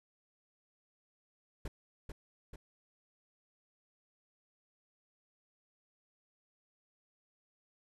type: noise with echo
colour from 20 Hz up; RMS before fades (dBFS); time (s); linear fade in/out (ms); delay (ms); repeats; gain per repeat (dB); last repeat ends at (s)
brown; -38; 1.65-1.68; 5; 440; 2; -4; 2.56
effects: resampled to 32000 Hz